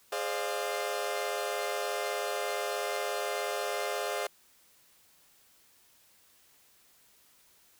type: chord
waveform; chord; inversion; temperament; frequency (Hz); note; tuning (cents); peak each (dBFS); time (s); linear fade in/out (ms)
sawtooth; D half-diminished seventh; second; equal with one note detuned; 415.3 / 523.3 / 600 / 698.5; Ab4 / C5 / D5 / F5; 0 / 0 / +37 / 0; -33; 0.12-4.27; 5
effects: white hiss -63 dBFS RMS until 7.79 s